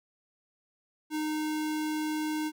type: tone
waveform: square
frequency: 307.7 Hz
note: D#4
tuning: 19 cents flat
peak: -30 dBFS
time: 1.1-2.52 s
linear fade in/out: 50 ms
effects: none

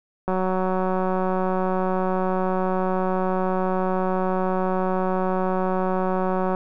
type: click train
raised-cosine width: 1 ms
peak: -11 dBFS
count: 1167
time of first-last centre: 0.28-6.549 s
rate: 186 Hz
effects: none

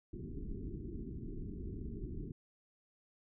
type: low-pass noise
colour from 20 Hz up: pink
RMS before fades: -43 dBFS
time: 0.13-2.32 s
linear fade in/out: 5 ms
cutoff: 410 Hz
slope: 96 dB/octave
effects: none

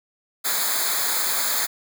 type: noise with comb filter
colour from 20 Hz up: white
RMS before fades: -23 dBFS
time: 0.44-1.67 s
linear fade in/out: 20 ms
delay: 0.35 ms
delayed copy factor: -0.95
effects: none

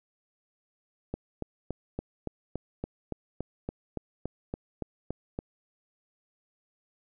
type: click train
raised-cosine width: 2 ms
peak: -19 dBFS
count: 16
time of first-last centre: 1.14-5.389 s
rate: 3.53 Hz
effects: none

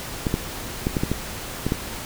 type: clicks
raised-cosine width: 3 ms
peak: -8 dBFS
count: 8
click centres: 0.268 / 0.341 / 0.869 / 0.968 / 1.035 / 1.116 / 1.666 / 1.721 s
effects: pink hiss -33 dBFS RMS until 2.05 s

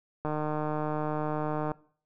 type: click train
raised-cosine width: 1 ms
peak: -18 dBFS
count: 224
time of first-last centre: 0.25-1.717 s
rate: 152 Hz
effects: noise-tail reverb RT60 0.5 s tail -21 dB re dry

